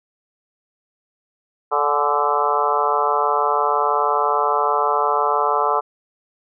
harmonic tone with a mistuned harmonic, 146.2 Hz, D3, 7 cents flat, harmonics 3 / 4 / 5 / 6 / 7 / 8 / 9, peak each -24 / -26 / -24 / -23 / -22 / -23 / -24 dBFS, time 1.71-5.81 s, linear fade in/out 20 ms, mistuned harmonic 6, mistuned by -41 cents, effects none

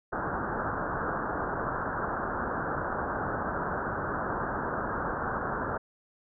white low-pass noise, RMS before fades -32 dBFS, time 0.12-5.78 s, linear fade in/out 10 ms, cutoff 1600 Hz, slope 96 dB/octave, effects none

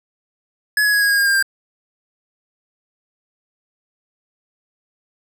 square tone with pitch steps, 1695 / 1679.4 / 1664 / 1648.7 / 1633.5 / 1618.5 / 1603.6 / 1588.8 Hz, G#6 / G#6 / G#6 / G#6 / G#6 / G#6 / G6 / G6, +35 / +19 / +3 / -13 / -29 / -45 / +39 / +23 cents, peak -14 dBFS, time 0.77-1.426 s, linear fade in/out 2 ms, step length 82 ms, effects none

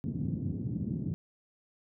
pink band-pass noise, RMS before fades -34 dBFS, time 0.04-1.14 s, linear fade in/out 0 ms, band 100 to 260 Hz, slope 24 dB/octave, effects none

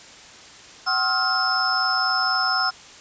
sine tone cluster, 754 / 1062 / 1284 / 1408 / 5230 Hz, F#5 / C6 / E6 / F6 / E8, +32 / +25 / -46 / +14 / -15 cents, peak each -27 / -29 / -27 / -24 / -23 dBFS, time 0.86-2.71 s, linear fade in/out 20 ms, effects white hiss -44 dBFS RMS until 3 s + resampled to 16000 Hz

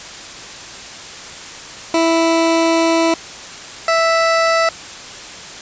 20% pulse tone pair in turn, 329.6 / 659.2 Hz, E4 / E5, 0 / 0 cents, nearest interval octave, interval 1200 cents, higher second, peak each -7 dBFS, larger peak neither, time 1.94-3.14 / 3.88-4.69 s, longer first, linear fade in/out 2 ms, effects white hiss -32 dBFS RMS until 5.61 s + resampled to 16000 Hz

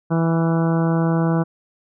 harmonic tone with a mistuned harmonic, 164.81 Hz, E3, in tune, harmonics 1 / 2 / 3 / 4 / 5 / 6 / 7 / 8 / 9, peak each -17 / -23 / -27 / -29 / -31 / -33 / -34 / -35 / -36 dBFS, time 0.1-1.44 s, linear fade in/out 20 ms, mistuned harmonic 8, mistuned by +23 cents, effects none

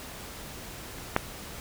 clicks, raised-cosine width 0.5 ms, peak -27 / -6 dBFS, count 2, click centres 0.984 / 1.164 s, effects pink hiss -42 dBFS RMS until 1.6 s

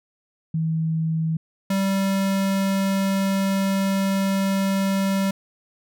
sine / square tone pair in turn, 160.9 / 194.51 Hz, E3 / G3, -42 / -13 cents, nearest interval minor third, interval 329 cents, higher second, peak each -20 dBFS, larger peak neither, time 0.54-1.37 / 1.7-5.31 s, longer second, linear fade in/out 5 ms, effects none

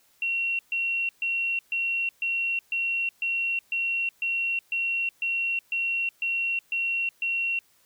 sine tone bursts, 2734 Hz, F7, 37 cents flat, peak -24 dBFS, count 15, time 0.22-7.59 s, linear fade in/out 2 ms, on 370 ms, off 130 ms, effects white hiss -63 dBFS RMS until 7.85 s

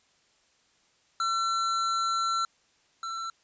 square tone pair in turn, 1350 / 1343.2 Hz, E6 / E6, +41 / +32 cents, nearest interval unison, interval 9 cents, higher first, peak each -26 / -33 dBFS, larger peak first, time 1.2-2.45 / 3.03-3.3 s, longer first, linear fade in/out 2 ms, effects white hiss -66 dBFS RMS until 3.43 s + resampled to 16000 Hz

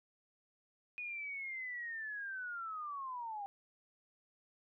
sine linear sweep, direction down, 2477 to 785 Hz, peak -40 dBFS, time 0.98-3.46 s, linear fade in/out 0 ms, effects none

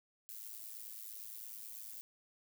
violet noise with amplitude modulation, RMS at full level -45 dBFS, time 0.29-2.01 s, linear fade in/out 0 ms, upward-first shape sine, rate 109 Hz, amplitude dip 80%, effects none

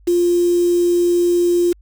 sine tone with quantisation, 349.2 Hz, F4, in tune, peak -12 dBFS, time 0.07-1.73 s, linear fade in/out 10 ms, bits 5, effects added 50 Hz sine -45 dBFS peak until 1.81 s

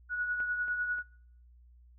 sine tone with tremolo, 1464 Hz, F#6, 19 cents flat, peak -28 dBFS, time 0.09-1.03 s, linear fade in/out 50 ms, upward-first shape triangle, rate 10 Hz, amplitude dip 55%
clicks, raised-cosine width 0.5 ms, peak -32 / -37 / -40 dBFS, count 3, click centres 0.403 / 0.682 / 0.985 s
effects noise-tail reverb RT60 0.6 s tail -23 dB re dry + added 60 Hz sine -55 dBFS peak until 1.98 s

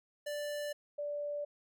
square / sine tone pair in turn, 587.3 / 583.9 Hz, D5 / D5, 0 / -10 cents, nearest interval unison, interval 10 cents, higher first, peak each -37 / -35 dBFS, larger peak second, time 0.26-0.73 / 0.98-1.45 s, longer neither, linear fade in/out 10 ms, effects none

